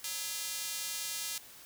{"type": "tone with high-pass filter", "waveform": "square", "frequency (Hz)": 185, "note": "F#3", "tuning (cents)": 0, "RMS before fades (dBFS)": -38, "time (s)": [0.04, 1.38], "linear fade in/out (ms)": 2, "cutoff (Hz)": 4400, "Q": 0.63, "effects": ["white hiss -53 dBFS RMS until 1.65 s"]}